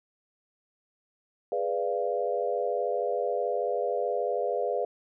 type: chord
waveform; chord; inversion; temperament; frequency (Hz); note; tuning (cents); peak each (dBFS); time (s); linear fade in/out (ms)
sine; G# diminished seventh; none; equal with one note detuned; 415.3 / 493.9 / 587.3 / 692; G#4 / B4 / D5 / F5; 0 / 0 / 0 / -16; -32 / -30 / -32 / -32; 1.52-4.85; 2
effects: none